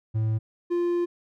triangle tone pair in turn, 110 / 348.2 Hz, A2 / F4, 0 / -5 cents, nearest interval octave + minor sixth, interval 1995 cents, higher second, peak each -20 dBFS, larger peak neither, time 0.14-0.39 / 0.7-1.06 s, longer second, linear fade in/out 20 ms, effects none

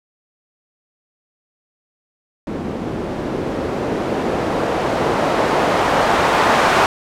blue noise with low-pass filter sweep, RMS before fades -18 dBFS, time 2.47-6.86 s, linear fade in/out 0 ms, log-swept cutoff 260 to 1000 Hz, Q 1, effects none

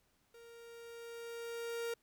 45% pulse tone with level ramp, 466.2 Hz, A#4, in tune, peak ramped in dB -55 to -36 dBFS, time 0.34-1.94 s, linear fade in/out 5 ms, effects pink hiss -75 dBFS RMS until 2.02 s

